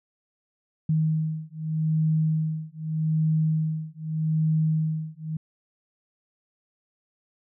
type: beating tone pair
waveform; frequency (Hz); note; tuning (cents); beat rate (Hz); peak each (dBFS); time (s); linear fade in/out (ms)
sine; 157 / 157.82; D#3 / D#3; +16 / +25; 0.82; -25 / -25; 0.89-5.37; 5
effects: none